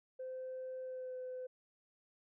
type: tone with pitch glide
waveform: sine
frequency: 516 to 508.6 Hz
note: C5 to C5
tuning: -24 to -49 cents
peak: -40 dBFS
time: 0.19-1.47 s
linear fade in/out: 10 ms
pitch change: -25 cents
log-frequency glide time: 0.82-1.16 s
effects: tanh soft clip ceiling -38 dBFS